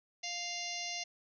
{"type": "harmonic tone", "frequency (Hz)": 698.5, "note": "F5", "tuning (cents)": 0, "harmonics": [1, 3, 4, 5, 6, 7, 8, 9], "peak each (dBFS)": [-46, -44, -44, -49, -46, -46, -44, -46], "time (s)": [0.23, 1.04], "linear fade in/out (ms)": 10, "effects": []}